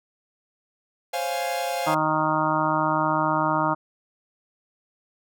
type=chord; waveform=45% pulse; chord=Db major seventh; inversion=third; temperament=equal; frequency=523.3 / 554.4 / 698.5 / 830.6 Hz; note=C5 / Db5 / F5 / Ab5; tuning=0 / 0 / 0 / 0 cents; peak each=-31 / -34 / -28 / -31 dBFS; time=1.13-1.95 s; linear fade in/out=10 ms
type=harmonic tone; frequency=155.56 Hz; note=D#3; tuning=in tune; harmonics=1 / 2 / 4 / 5 / 6 / 7 / 8 / 9; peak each=-31 / -28 / -28 / -31 / -25 / -29 / -27 / -32 dBFS; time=1.86-3.75 s; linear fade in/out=20 ms
effects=none